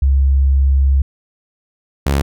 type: tone pair in turn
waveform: sine / sawtooth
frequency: 68 / 69.79 Hz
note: C#2 / C#2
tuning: -33 / +12 cents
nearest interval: unison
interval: 45 cents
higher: second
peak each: -9 dBFS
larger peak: neither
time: 0.02-1.02 / 2.06-2.22 s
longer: first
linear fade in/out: 5 ms
effects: none